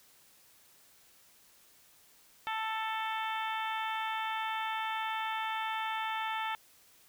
harmonic tone, 441.6 Hz, A4, 6 cents sharp, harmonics 2 / 3 / 4 / 5 / 6 / 7 / 8, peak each -35 / -39 / -41 / -43 / -45 / -46 / -47 dBFS, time 2.47-6.55 s, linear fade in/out 0 ms, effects white hiss -62 dBFS RMS until 7.08 s

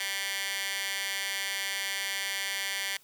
15% pulse tone with high-pass filter, 196 Hz, G3, in tune, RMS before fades -33 dBFS, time 0-2.97 s, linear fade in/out 2 ms, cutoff 2200 Hz, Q 1.4, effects white hiss -60 dBFS RMS until 3.03 s

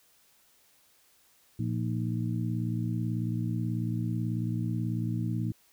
harmonic tone with a mistuned harmonic, 58.27 Hz, A#1, in tune, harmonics 2 / 3 / 4 / 5, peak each -30 / -34 / -36 / -38 dBFS, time 1.59-5.52 s, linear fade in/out 5 ms, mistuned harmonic 5, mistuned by +120 cents, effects white hiss -64 dBFS RMS until 5.72 s

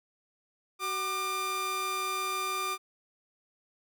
sawtooth tone pair together, 376.7 / 1196 Hz, F#4 / D6, +31 / +31 cents, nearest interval octave + minor sixth, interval 2000 cents, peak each -35 / -27 dBFS, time 0.79-2.78 s, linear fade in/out 50 ms, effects none

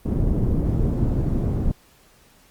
pink low-pass noise, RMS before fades -21 dBFS, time 0.05-1.72 s, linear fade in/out 10 ms, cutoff 280 Hz, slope 12 dB/octave, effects pink hiss -55 dBFS RMS until 2.5 s + Opus 32 kbps

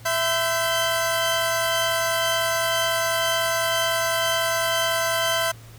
sawtooth tone cluster, 662 / 1018 / 1548 / 3098 Hz, E5 / C6 / G6 / G7, +7 / -48 / -22 / -21 cents, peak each -20 / -24 / -23 / -27 dBFS, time 0.05-5.52 s, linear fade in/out 10 ms, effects added 113 Hz sine -42 dBFS peak until 5.78 s + pink hiss -49 dBFS RMS until 5.78 s

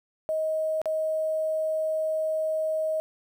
sine tone with dropouts, 630 Hz, D#5, 21 cents sharp, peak -24 dBFS, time 0.29-3 s, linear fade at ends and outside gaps 0 ms, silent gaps 0.816-0.857 s, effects 9-bit

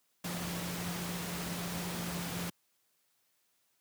sine tone in noise, 174.61 Hz, F3, in tune, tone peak -38 dBFS, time 0.24-2.5 s, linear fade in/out 5 ms, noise pink, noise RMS -39 dBFS, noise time 0.24-2.5 s, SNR -2 dB, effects white hiss -75 dBFS RMS until 3.8 s + high-pass 100 Hz 12 dB/octave

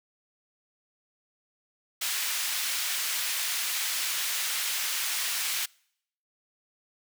pink high-pass noise, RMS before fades -30 dBFS, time 2.01-5.66 s, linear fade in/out 10 ms, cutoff 2100 Hz, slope 12 dB/octave, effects noise-tail reverb RT60 0.7 s tail -26 dB re dry

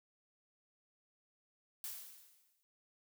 blue noise with exponential decay, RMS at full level -42 dBFS, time 1.84-2.63 s, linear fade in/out 0 ms, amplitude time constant 170 ms, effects none

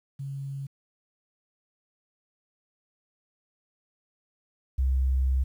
sine tone pair in turn, 137.8 / 65.45 Hz, C#3 / C2, -10 / +1 cents, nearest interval octave + minor second, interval 1289 cents, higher first, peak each -32 / -21 dBFS, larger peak second, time 0.19-0.67 / 4.78-5.44 s, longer second, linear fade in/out 10 ms, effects 10-bit

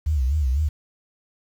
sine tone with vibrato, 70 Hz, C#2, 18 cents sharp, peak -18 dBFS, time 0.06-0.69 s, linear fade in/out 10 ms, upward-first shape sine, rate 4 Hz, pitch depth 190 cents each way, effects 8-bit

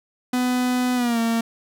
45% pulse tone with pitch glide, 250 to 229.3 Hz, B3 to A#3, +21 to -28 cents, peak -19 dBFS, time 0.33-1.41 s, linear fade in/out 5 ms, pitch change -149 cents, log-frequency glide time 0.95-1.19 s, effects none

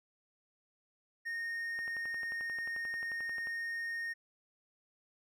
triangle tone, 1847 Hz, A#6, 16 cents flat, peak -34 dBFS, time 1.25-4.14 s, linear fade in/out 20 ms
click train, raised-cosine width 0.5 ms, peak -34 dBFS, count 20, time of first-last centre 1.79-3.471 s, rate 11.3 Hz
effects none

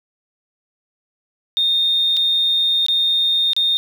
sine tone with dropouts, 3664 Hz, A#7, 31 cents flat, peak -14 dBFS, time 1.57-3.77 s, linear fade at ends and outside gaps 0 ms, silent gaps 2.166-2.17 / 2.864-2.884 / 3.533-3.565 s, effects 7-bit

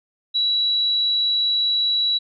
sine tone, 3915 Hz, B7, 16 cents flat, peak -17 dBFS, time 0.34-2.19 s, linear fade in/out 20 ms, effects none

